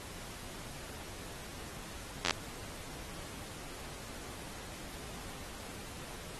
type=slowing click train; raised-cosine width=0.2 ms; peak=-11 dBFS; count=6; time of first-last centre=2.25-2.308 s; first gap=11 ms; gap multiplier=1.03; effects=pink hiss -47 dBFS RMS until 6.39 s + AAC 32 kbps